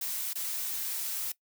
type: noise with dropouts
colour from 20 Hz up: blue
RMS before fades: -34 dBFS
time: 0.01-1.32 s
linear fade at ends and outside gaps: 5 ms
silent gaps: 0.333-0.354 s
effects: noise-tail reverb RT60 0.1 s tail -20 dB re dry